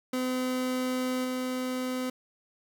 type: tone with level steps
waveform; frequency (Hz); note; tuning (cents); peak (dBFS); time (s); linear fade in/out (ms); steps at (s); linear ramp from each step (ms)
30% pulse; 254.9; C4; -45; -25 / -27; 0.13-2.1; 5; 1.24; 10
effects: none